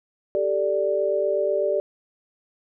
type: chord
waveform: sine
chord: G suspended second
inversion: none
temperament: equal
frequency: 392 / 440 / 587.3 Hz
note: G4 / A4 / D5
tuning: 0 / 0 / 0 cents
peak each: -25 / -27 / -22 dBFS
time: 0.35-1.8 s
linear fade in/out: 0 ms
effects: none

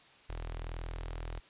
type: tone with notch filter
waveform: sawtooth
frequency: 41 Hz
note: E1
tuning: 9 cents flat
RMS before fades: -40 dBFS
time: 0.29-1.4 s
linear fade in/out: 10 ms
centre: 200 Hz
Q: 0.9
effects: white hiss -59 dBFS RMS until 1.49 s + resampled to 8000 Hz

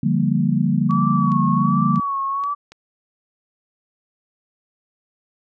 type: chord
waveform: sine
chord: G minor seventh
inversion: second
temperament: equal with one note detuned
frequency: 146.83 / 174.61 / 198.62 / 233.1 Hz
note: D3 / F3 / G3 / Bb3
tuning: 0 / 0 / +23 / 0 cents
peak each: -21 dBFS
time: 0.03-2 s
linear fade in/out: 5 ms
type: tone with vibrato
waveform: sine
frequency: 1129 Hz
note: C#6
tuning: 31 cents sharp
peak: -20 dBFS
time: 0.89-2.55 s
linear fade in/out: 20 ms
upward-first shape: sine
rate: 1.3 Hz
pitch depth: 60 cents each way
type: clicks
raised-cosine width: 0.2 ms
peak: -24 dBFS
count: 5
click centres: 0.909 / 1.319 / 1.959 / 2.438 / 2.72 s
effects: none

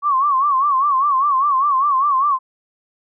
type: tone with vibrato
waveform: sine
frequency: 1108.7 Hz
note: C#6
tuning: in tune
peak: -13 dBFS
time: 0.02-2.39 s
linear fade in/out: 50 ms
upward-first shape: sine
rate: 5 Hz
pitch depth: 120 cents each way
effects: none

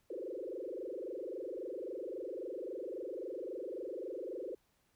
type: tone with frequency modulation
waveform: sine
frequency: 437.6 Hz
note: A4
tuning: 9 cents flat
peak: -39 dBFS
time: 0.1-4.55 s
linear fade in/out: 5 ms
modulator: 23.7 Hz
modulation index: 4.3
effects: pink hiss -75 dBFS RMS until 4.95 s

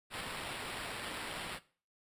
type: noise with sample-and-hold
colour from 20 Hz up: violet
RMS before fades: -42 dBFS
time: 0.1-1.6 s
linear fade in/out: 50 ms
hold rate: 6300 Hz
effects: noise-tail reverb RT60 0.4 s tail -18 dB re dry + resampled to 32000 Hz

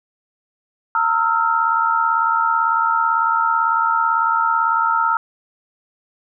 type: tone cluster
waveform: sine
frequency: 914 / 1300 / 1378 Hz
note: A#5 / E6 / F6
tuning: -34 / -24 / -24 cents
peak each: -19 dBFS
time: 0.95-5.17 s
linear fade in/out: 2 ms
effects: none

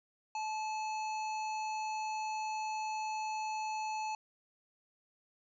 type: harmonic tone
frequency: 865 Hz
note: A5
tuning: 30 cents flat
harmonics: 1 / 3 / 5 / 7 / 8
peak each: -35 / -45 / -51 / -54 / -54 dBFS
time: 0.35-4.15 s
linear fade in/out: 2 ms
effects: none

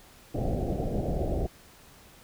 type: low-pass noise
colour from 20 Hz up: pink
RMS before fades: -29 dBFS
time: 0.34-1.47 s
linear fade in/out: 10 ms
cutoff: 760 Hz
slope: 96 dB/octave
effects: pink hiss -54 dBFS RMS until 2.23 s

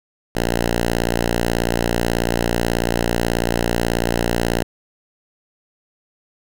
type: tone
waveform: 5% pulse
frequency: 58.3 Hz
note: A#1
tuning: 1 cent sharp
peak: -6 dBFS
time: 0.35-4.63 s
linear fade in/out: 5 ms
effects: none

